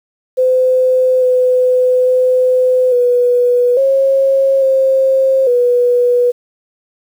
sine tone with pitch steps, 512 / 505 / 508 / 489.9 / 541 / 532 / 488.6 Hz, C5 / B4 / B4 / B4 / C#5 / C5 / B4, -38 / +39 / +49 / -14 / -42 / +29 / -19 cents, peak -8 dBFS, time 0.37-6.32 s, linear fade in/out 20 ms, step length 850 ms, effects 7-bit

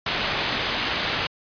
white low-pass noise, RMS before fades -26 dBFS, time 0.06-1.27 s, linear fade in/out 5 ms, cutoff 4000 Hz, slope 24 dB/octave, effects resampled to 11025 Hz

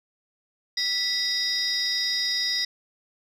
sine tone cluster, 1971 / 3787 / 4959 / 5570 Hz, B6 / A#7 / D#8 / F8, -4 / +27 / -7 / -5 cents, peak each -30 / -29 / -25 / -29 dBFS, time 0.77-2.65 s, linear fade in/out 5 ms, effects tanh soft clip ceiling -17 dBFS

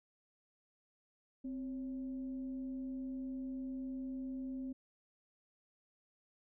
sine tone with frequency modulation, 261.6 Hz, C4, in tune, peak -39 dBFS, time 1.44-4.73 s, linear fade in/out 10 ms, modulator 296 Hz, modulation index 0.24, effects none

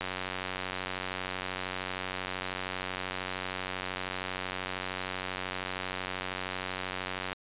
click train, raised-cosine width 0.3 ms, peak -17 dBFS, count 681, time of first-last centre 0.01-7.33 s, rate 92.9 Hz, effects resampled to 8000 Hz

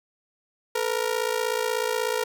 sawtooth ring-modulated tone, 467.9 Hz, A#4, 6 cents sharp, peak -17 dBFS, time 0.75-2.24 s, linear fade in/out 5 ms, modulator 28.2 Hz, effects none

